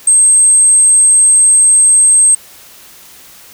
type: tone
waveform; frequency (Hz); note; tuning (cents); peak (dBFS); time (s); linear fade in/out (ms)
sine; 8372; C9; 0; -4; 0.07-2.35; 5
effects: white hiss -38 dBFS RMS until 3.53 s